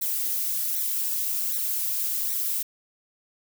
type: noise with flanger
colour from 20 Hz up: violet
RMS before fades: -27 dBFS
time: 0.01-2.63 s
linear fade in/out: 10 ms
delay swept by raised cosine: 0.5 to 5.2 ms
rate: 1.3 Hz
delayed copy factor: +0.75
effects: none